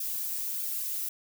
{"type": "noise with flanger", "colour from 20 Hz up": "violet", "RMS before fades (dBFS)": -33, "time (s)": [0, 1.09], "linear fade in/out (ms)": 5, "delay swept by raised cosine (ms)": [0.99, 5.99], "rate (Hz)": 1.6, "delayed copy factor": -0.85, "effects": []}